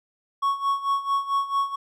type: tone with tremolo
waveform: triangle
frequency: 1108.7 Hz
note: C#6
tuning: in tune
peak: -17 dBFS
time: 0.42-1.76 s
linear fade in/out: 10 ms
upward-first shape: sine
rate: 4.5 Hz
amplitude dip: 80%
effects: none